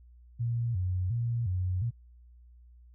sine tone with vibrato, 103.83 Hz, G#2, in tune, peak -27 dBFS, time 0.39-1.91 s, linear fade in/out 20 ms, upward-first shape square, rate 1.4 Hz, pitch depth 220 cents each way, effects added 60 Hz sine -52 dBFS peak until 2.94 s

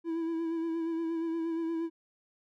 triangle tone with vibrato, 329.6 Hz, E4, in tune, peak -28 dBFS, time 0.04-1.9 s, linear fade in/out 50 ms, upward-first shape sine, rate 8.5 Hz, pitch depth 31 cents each way, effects none

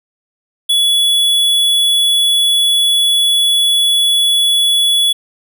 square tone, 3400 Hz, G#7, 40 cents sharp, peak -10 dBFS, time 0.69-5.13 s, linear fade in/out 10 ms, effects none

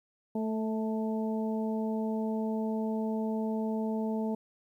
harmonic tone with a mistuned harmonic, 220 Hz, A3, in tune, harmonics 1 / 2 / 3 / 4, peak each -30 / -36 / -40 / -42 dBFS, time 0.35-4.35 s, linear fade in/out 5 ms, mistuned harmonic 3, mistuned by -18 cents, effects 11-bit

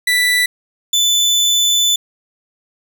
30% pulse tone pair in turn, 1975.5 / 3504 Hz, B6 / A7, 0 / -8 cents, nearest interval minor seventh, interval 992 cents, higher second, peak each -9 dBFS, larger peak neither, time 0.07-0.46 / 0.93-1.96 s, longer second, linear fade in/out 5 ms, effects 7-bit

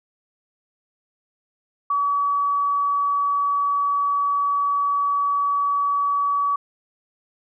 sine tone, 1139 Hz, C#6, 47 cents sharp, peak -18 dBFS, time 1.9-6.56 s, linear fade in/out 5 ms, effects none

